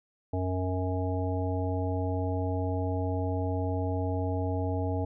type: harmonic tone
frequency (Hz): 92.2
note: F#2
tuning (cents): -6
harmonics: 1 / 3 / 5 / 7 / 9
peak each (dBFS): -29 / -34 / -36 / -37 / -39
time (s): 0.33-5.05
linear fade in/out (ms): 5
effects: none